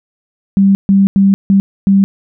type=tone bursts at uneven times; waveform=sine; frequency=196 Hz; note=G3; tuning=in tune; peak=-5 dBFS; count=5; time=0.57-0.75 / 0.89-1.07 / 1.16-1.34 / 1.5-1.6 / 1.87-2.04 s; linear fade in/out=0 ms; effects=none